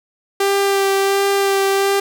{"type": "tone with vibrato", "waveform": "sawtooth", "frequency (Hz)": 394.1, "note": "G4", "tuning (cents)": 9, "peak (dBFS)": -10, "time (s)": [0.4, 2], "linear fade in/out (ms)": 5, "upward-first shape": "sine", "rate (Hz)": 1.4, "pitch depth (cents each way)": 14, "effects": []}